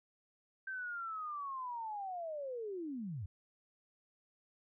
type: linear sweep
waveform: sine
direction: down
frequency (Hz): 1568 to 82.41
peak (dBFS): -39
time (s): 0.67-3.26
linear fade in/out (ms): 5
effects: none